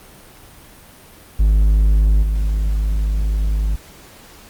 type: tone with level steps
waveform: triangle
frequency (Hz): 51.91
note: G#1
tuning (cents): 0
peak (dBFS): -8 / -13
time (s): 1.39-3.76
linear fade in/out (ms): 10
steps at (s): 2.22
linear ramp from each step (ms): 10
effects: pink hiss -43 dBFS RMS until 4.49 s + Opus 32 kbps